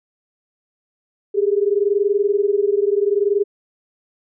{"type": "tone pair together", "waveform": "sine", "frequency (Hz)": [397.2, 417.9], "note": ["G4", "G#4"], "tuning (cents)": [23, 11], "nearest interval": "minor second", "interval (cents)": 88, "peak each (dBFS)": [-17, -18], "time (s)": [1.34, 3.44], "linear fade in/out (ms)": 20, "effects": []}